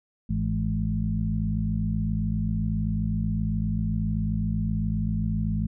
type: harmonic tone with a mistuned harmonic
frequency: 53.1 Hz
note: G#1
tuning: 39 cents sharp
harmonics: 1 / 2 / 3 / 4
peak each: -29 / -29 / -29 / -29 dBFS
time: 0.29-5.67 s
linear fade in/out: 10 ms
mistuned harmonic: 3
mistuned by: +58 cents
effects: none